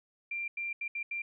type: tone bursts at uneven times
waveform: sine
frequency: 2373 Hz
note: D7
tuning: 17 cents sharp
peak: -33 dBFS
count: 5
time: 0.31-0.48 / 0.57-0.73 / 0.81-0.88 / 0.95-1.03 / 1.11-1.22 s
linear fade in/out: 5 ms
effects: none